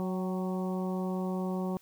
harmonic tone with a mistuned harmonic, 185 Hz, F#3, in tune, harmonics 1 / 2 / 3 / 4 / 5 / 6, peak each -31 / -37 / -41 / -43 / -45 / -47 dBFS, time 0-1.77 s, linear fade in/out 0 ms, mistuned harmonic 4, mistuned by +40 cents, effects white hiss -62 dBFS RMS until 1.81 s

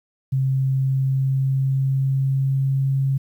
sine tone with pitch glide, 133.2 to 135.61 Hz, C3 to C#3, +31 to -38 cents, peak -17 dBFS, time 0.32-3.18 s, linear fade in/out 10 ms, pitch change +31 cents, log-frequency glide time 0.46-2.92 s, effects 9-bit

